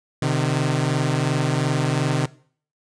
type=tone pair together; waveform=sawtooth; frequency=129.5 / 152.27 Hz; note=C3 / D#3; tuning=-17 / -37 cents; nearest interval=minor third; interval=280 cents; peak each=-18 dBFS; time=0.22-2.26 s; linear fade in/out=5 ms; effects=noise-tail reverb RT60 0.5 s tail -20 dB re dry + resampled to 22050 Hz